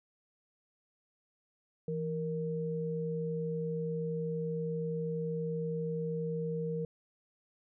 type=tone pair together; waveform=sine; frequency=164.93 / 466.2 Hz; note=E3 / A#4; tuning=+1 / 0 cents; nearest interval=octave + tritone; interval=1799 cents; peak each=-35 / -35 dBFS; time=1.88-6.85 s; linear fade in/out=2 ms; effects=none